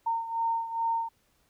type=beating tone pair; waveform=sine; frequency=915 / 917.4 Hz; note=A#5 / A#5; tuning=-32 / -28 cents; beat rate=2.4 Hz; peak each=-28 / -33 dBFS; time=0.06-1.09 s; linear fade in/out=10 ms; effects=pink hiss -69 dBFS RMS until 1.49 s